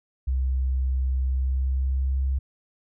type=tone with pitch glide; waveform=sine; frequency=65 to 66.63 Hz; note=C2 to C2; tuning=-11 to +32 cents; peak=-21 dBFS; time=0.27-2.39 s; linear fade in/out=10 ms; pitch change=+43 cents; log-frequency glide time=1.26-2.25 s; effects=none